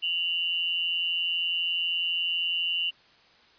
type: tone pair together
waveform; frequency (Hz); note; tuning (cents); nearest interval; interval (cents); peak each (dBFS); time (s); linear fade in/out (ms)
sine; 2790 / 2962; F7 / F#7; -2 / +1; minor second; 103; -28; 0.02-2.91; 20
effects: white hiss -58 dBFS RMS until 3.58 s + resampled to 11025 Hz